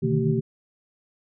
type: tone cluster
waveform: sine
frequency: 125.5 / 150.3 / 157.7 / 225.4 / 385.4 Hz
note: B2 / D3 / D#3 / A3 / G4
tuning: +28 / +40 / +24 / +42 / -29 cents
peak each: -26 dBFS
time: 0.02-0.41 s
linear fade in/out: 20 ms
effects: none